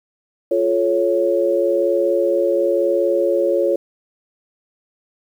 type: chord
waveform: sine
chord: F augmented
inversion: none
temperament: equal with one note detuned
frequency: 349.2 / 430.2 / 554.4 Hz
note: F4 / A4 / C#5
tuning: 0 / -39 / 0 cents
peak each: -19 / -21 / -17 dBFS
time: 0.51-3.76 s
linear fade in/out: 5 ms
effects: 8-bit